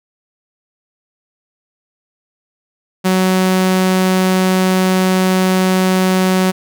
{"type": "tone", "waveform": "sawtooth", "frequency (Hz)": 186.4, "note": "F#3", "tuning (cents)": 13, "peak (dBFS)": -7, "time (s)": [3.04, 6.52], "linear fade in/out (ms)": 20, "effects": []}